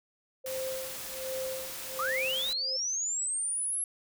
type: tone with tremolo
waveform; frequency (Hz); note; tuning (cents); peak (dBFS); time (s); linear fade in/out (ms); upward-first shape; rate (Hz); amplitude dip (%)
sine; 523.3; C5; 0; -32; 0.44-2.77; 10; sine; 1.3; 95
type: noise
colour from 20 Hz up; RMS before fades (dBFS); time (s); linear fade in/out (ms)
white; -40; 0.46-2.53; 2
type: linear sweep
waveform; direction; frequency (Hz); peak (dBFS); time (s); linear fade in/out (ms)
sine; up; 1132 to 11175; -29; 1.99-3.84; 2
effects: none